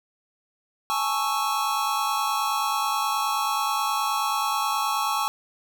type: chord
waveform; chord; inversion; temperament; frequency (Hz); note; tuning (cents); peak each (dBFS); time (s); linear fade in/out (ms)
square; A major seventh; third; equal; 830.6 / 880 / 1108.7 / 1318.5; G#5 / A5 / C#6 / E6; 0 / 0 / 0 / 0; -30 / -31 / -27 / -31; 0.9-5.28; 0
effects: none